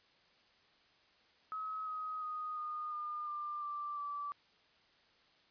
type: tone with pitch steps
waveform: sine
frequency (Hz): 1278 / 1260.4 / 1243.1 / 1225.9 / 1209.1 / 1192.4 / 1176 / 1159.8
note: D#6 / D#6 / D#6 / D#6 / D#6 / D6 / D6 / D6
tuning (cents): +46 / +22 / -2 / -26 / -50 / +26 / +2 / -22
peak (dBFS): -38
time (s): 1.52-4.32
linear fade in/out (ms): 0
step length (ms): 350
effects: white hiss -68 dBFS RMS until 5.5 s + resampled to 11025 Hz